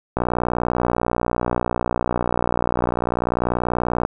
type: click train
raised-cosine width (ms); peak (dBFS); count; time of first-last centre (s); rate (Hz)
1; -6; 235; 0.17-4.051; 60.3
effects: none